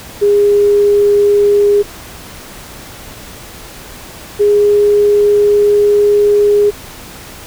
sine tone pair in turn, 409 / 412.3 Hz, G#4 / G#4, -26 / -13 cents, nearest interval unison, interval 13 cents, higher second, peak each -6 dBFS, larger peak neither, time 0.21-1.83 / 4.39-6.71 s, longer second, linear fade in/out 20 ms, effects pink hiss -32 dBFS RMS until 7.46 s

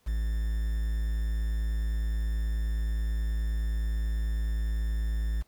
triangle tone with quantisation, 54.7 Hz, A1, 9 cents flat, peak -24 dBFS, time 0.06-5.43 s, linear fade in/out 20 ms, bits 8, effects pink hiss -68 dBFS RMS until 5.47 s

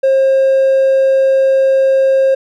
triangle tone, 535 Hz, C5, 38 cents sharp, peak -5 dBFS, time 0.03-2.35 s, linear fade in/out 10 ms, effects tanh soft clip ceiling -2 dBFS

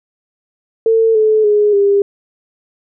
sine tone with pitch steps, 450 / 433.2 / 417 / 401.4 Hz, A4 / A4 / G#4 / G4, +39 / -27 / +7 / +41 cents, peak -8 dBFS, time 0.86-2.02 s, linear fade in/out 2 ms, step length 290 ms, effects none

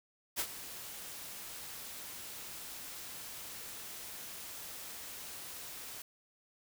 white noise with ADSR envelope, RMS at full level -33 dBFS, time 0.36-6.02 s, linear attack 35 ms, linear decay 64 ms, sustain -13 dB, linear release 3 ms, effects none

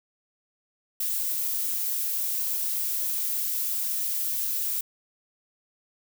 violet noise, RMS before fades -28 dBFS, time 1-4.81 s, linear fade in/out 5 ms, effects none

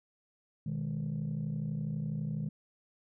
sine chord, G# minor, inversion first, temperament equal, 123.47 / 155.56 / 207.7 Hz, B2 / D#3 / G#3, 0 / 0 / 0 cents, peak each -38 / -33 / -37 dBFS, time 0.66-2.49 s, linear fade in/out 5 ms, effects tanh soft clip ceiling -28 dBFS

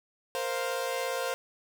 sawtooth chord, Bb suspended second, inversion none, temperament equal, 466.2 / 523.3 / 698.5 Hz, Bb4 / C5 / F5, 0 / 0 / 0 cents, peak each -32 / -28 / -33 dBFS, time 0.35-1.34 s, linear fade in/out 0 ms, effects none

